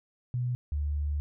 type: tone pair in turn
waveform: sine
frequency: 123.5 / 73.29 Hz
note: B2 / D2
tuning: 0 / -3 cents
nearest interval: major sixth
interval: 903 cents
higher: first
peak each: -27 dBFS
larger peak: neither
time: 0.34-0.55 / 0.72-1.2 s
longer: second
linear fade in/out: 0 ms
effects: none